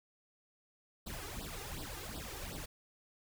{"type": "noise with flanger", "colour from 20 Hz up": "pink", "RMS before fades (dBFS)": -44, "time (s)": [1.06, 2.66], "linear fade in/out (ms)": 10, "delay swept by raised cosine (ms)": [0.22, 2.52], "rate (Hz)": 2.7, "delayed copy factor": 1, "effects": []}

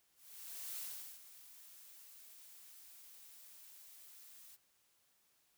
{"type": "noise with ADSR envelope", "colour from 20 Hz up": "blue", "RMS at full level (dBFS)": -44, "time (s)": [0.15, 4.57], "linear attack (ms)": 630, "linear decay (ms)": 410, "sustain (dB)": -14, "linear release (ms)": 26, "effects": ["white hiss -75 dBFS RMS until 5.57 s"]}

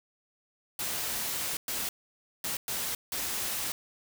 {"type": "noise bursts at uneven times", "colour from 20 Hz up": "white", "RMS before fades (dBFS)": -33, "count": 5, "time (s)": [[0.79, 1.57], [1.68, 1.89], [2.44, 2.57], [2.68, 2.95], [3.12, 3.72]], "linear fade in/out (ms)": 2, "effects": []}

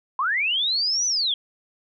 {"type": "linear two-way sweep", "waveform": "sine", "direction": "up then down", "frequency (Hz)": [987.8, 6060, 3185], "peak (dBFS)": -20, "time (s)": [0.19, 1.34], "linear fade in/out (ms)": 2, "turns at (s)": 1.06, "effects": []}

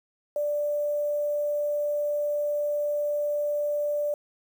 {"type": "tone with quantisation", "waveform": "sine", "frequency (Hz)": 588, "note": "D5", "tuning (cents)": 2, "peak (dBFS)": -24, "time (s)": [0.36, 4.14], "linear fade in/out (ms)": 2, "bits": 8, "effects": []}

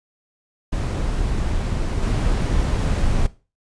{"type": "noise with level steps", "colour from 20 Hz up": "brown", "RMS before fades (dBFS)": [-22, -19], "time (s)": [0.72, 3.27], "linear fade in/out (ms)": 10, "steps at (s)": 2.02, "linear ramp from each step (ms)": 10, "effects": ["noise-tail reverb RT60 0.3 s tail -17 dB re dry", "resampled to 22050 Hz"]}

